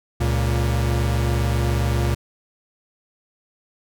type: tone pair together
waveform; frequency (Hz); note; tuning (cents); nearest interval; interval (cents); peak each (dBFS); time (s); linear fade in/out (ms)
45% pulse; 69.9 / 117.42; C#2 / A#2; +15 / +13; major sixth; 898; -21; 0.2-2.15; 10
effects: none